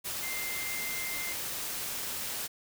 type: tone in noise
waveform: sine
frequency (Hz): 2093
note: C7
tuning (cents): 0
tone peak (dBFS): -37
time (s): 0.22-1.34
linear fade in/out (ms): 20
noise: white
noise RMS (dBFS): -36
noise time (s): 0.04-2.48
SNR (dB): -4
effects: none